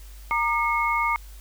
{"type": "tone cluster", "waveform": "sine", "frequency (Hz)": [932, 1203, 2173], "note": ["A#5", "D6", "C#7"], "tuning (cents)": [-1, 41, -35], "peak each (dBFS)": -25, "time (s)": [0.31, 1.16], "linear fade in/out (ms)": 0, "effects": ["added 50 Hz sine -40 dBFS peak until 1.4 s", "white hiss -52 dBFS RMS until 1.4 s"]}